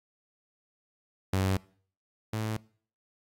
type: tone pair in turn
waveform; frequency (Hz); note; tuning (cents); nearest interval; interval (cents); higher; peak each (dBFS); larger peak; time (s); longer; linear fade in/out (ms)
sawtooth; 95.3 / 109.39; G2 / A2; -48 / -10; major second; 238; second; -21 / -26; first; 1.33-1.57 / 2.33-2.57; neither; 5
effects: noise-tail reverb RT60 0.5 s tail -23 dB re dry + AAC 48 kbps